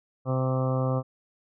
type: harmonic tone with a mistuned harmonic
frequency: 130 Hz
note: C3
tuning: 11 cents flat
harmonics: 1 / 2 / 3 / 4 / 5 / 6 / 7 / 8 / 9 / 10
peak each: -25 / -32 / -38 / -30 / -37 / -39 / -44 / -41 / -37 / -46 dBFS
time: 0.25-1.03 s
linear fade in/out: 50 ms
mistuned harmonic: 8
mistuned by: +23 cents
effects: none